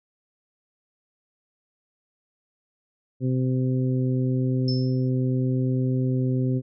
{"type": "harmonic tone", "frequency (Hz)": 128.7, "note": "C3", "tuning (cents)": -28, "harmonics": [1, 2, 3, 4], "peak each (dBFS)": [-22, -26, -32, -37], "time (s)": [3.2, 6.62], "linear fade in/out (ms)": 50}
{"type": "tone with exponential decay", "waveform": "sine", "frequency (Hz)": 5274, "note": "E8", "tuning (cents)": 0, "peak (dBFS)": -27, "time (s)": [4.68, 5.09], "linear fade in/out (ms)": 2, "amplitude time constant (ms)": 89}
{"effects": []}